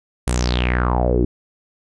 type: tone with low-pass filter sweep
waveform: sawtooth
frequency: 61.2 Hz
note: B1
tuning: 15 cents flat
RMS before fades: -18 dBFS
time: 0.27-1.25 s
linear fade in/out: 5 ms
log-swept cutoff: 9800 to 310 Hz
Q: 5.9
effects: none